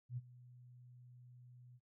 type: tone with ADSR envelope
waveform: sine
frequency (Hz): 123.47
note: B2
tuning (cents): 0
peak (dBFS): -38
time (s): 0.09-1.8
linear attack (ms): 82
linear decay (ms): 32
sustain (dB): -19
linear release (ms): 47
effects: noise-tail reverb RT60 0.1 s tail -23 dB re dry